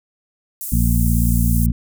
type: high-pass noise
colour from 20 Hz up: pink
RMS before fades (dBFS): -28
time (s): 0.61-1.66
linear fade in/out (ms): 0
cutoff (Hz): 8800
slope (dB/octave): 24
type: harmonic tone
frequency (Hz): 58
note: A#1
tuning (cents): -8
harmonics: 1 / 2 / 3 / 4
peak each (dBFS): -16 / -19 / -21 / -22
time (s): 0.72-1.72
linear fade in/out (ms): 5
effects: none